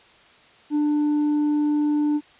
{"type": "tone with tanh clipping", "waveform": "sine", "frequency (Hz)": 296.8, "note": "D4", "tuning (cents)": 18, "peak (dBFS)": -19, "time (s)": [0.7, 2.21], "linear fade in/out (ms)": 50, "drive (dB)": 3, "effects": ["white hiss -52 dBFS RMS until 2.39 s", "resampled to 8000 Hz"]}